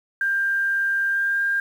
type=tone with pitch glide; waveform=sine; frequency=1591 to 1602.1 Hz; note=G6 to G6; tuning=+25 to +37 cents; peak=-19 dBFS; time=0.21-1.6 s; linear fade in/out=2 ms; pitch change=+12 cents; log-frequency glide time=1.08-1.41 s; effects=8-bit